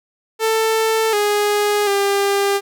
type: tone with pitch steps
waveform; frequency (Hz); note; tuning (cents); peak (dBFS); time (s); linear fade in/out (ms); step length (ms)
sawtooth; 444 / 414.2 / 399.4; A4 / G#4 / G4; +16 / -5 / +32; -11; 0.39-2.61; 50; 740
effects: none